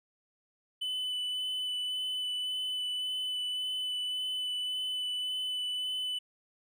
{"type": "tone with vibrato", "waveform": "triangle", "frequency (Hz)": 3000, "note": "F#7", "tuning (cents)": 23, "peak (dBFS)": -30, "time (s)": [0.81, 6.19], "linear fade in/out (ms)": 10, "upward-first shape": "sine", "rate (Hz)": 1.8, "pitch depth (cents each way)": 10, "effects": []}